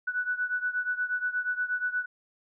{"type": "beating tone pair", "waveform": "sine", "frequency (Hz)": [1480, 1488.4], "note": ["F#6", "F#6"], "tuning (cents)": [0, 10], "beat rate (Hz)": 8.4, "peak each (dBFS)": [-29, -32], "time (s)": [0.07, 2.06], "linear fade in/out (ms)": 10, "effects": []}